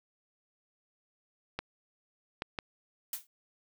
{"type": "clicks", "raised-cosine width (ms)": 0.3, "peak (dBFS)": -18, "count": 3, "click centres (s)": [1.59, 2.421, 2.588]}
{"type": "noise with exponential decay", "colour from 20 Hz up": "blue", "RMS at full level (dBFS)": -32, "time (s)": [3.13, 3.27], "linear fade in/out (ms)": 2, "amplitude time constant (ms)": 29}
{"effects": []}